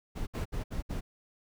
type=noise bursts; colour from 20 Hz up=brown; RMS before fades=-34 dBFS; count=5; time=0.15-1.01 s; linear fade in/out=20 ms; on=120 ms; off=65 ms; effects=none